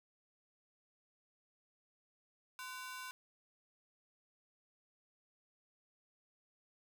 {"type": "ring-modulated tone", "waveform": "sawtooth", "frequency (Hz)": 1264, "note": "D#6", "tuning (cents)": 27, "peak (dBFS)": -38, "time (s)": [2.59, 3.11], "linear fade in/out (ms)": 0, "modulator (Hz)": 235, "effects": []}